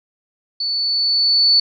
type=tone with level ramp; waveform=sine; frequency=4470 Hz; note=C#8; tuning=14 cents sharp; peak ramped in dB=-19 to -9 dBFS; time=0.6-1.6 s; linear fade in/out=5 ms; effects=none